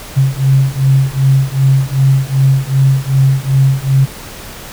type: beating tone pair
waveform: sine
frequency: 133.5 / 136.1 Hz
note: C3 / C#3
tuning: +35 / -31 cents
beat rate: 2.6 Hz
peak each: -11 dBFS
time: 0.16-4.06 s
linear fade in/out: 20 ms
effects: pink hiss -30 dBFS RMS until 4.72 s